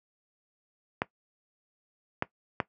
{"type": "clicks", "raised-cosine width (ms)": 0.5, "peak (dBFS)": -11, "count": 3, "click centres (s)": [1.019, 2.224, 2.602], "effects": ["noise-tail reverb RT60 0.1 s tail -18 dB re dry", "high-pass 100 Hz 12 dB/octave"]}